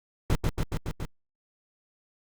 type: noise with echo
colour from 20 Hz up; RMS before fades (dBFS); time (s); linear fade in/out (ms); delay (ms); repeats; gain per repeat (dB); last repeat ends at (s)
brown; -22; 0.3-0.35; 0; 140; 5; -2; 1.05
effects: Opus 48 kbps